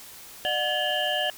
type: tone cluster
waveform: sine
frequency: 602 / 731 / 1713 / 2851 / 3101 Hz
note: D5 / F#5 / A6 / F7 / G7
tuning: +43 / -21 / -47 / +35 / -19 cents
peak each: -30 dBFS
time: 0.45-1.3 s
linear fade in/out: 0 ms
effects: white hiss -45 dBFS RMS until 1.37 s